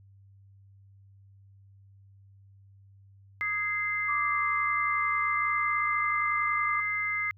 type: harmonic tone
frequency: 415.3 Hz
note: G#4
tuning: in tune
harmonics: 3 / 4 / 5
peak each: -36 / -38 / -28 dBFS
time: 3.41-7.31 s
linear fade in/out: 0 ms
type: tone with pitch glide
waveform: sine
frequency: 1174.7 to 1195.2 Hz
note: D6 to D6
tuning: 0 to +30 cents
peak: -28 dBFS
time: 4.08-6.81 s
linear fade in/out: 10 ms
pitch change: +30 cents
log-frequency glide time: 5.07-6.08 s
effects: added 98 Hz sine -53 dBFS peak until 7.37 s